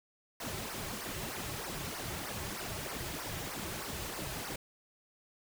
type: noise with flanger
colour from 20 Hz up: pink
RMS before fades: -40 dBFS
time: 0.4-4.56 s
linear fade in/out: 5 ms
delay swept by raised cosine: 0.27 to 4.27 ms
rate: 3.2 Hz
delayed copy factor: -0.8
effects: none